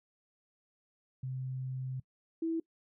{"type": "tone pair in turn", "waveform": "sine", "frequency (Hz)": [130, 327.6], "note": ["C3", "E4"], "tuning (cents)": [-11, -11], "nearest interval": "octave + major third", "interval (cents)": 1600, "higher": "second", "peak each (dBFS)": [-35, -30], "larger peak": "second", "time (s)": [[1.23, 2], [2.42, 2.6]], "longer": "first", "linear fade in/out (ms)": 5, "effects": ["noise-tail reverb RT60 0.1 s tail -22 dB re dry"]}